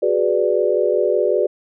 sine chord, G# half-diminished seventh, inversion third, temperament equal, 370 / 415.3 / 493.9 / 587.3 Hz, F#4 / G#4 / B4 / D5, 0 / 0 / 0 / 0 cents, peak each -20 dBFS, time 0.02-1.47 s, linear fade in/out 10 ms, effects none

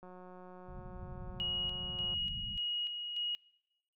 click train, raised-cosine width 1 ms, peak -39 dBFS, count 385, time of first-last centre 0.03-2.14 s, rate 182 Hz
pink low-pass noise, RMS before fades -46 dBFS, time 0.68-2.58 s, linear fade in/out 10 ms, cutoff 220 Hz, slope 96 dB/octave
sine tone with tremolo, 2891 Hz, F#7, 41 cents flat, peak -33 dBFS, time 1.4-3.35 s, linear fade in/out 0 ms, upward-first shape square, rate 1.7 Hz, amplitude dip 45%
effects noise-tail reverb RT60 1.0 s tail -25 dB re dry

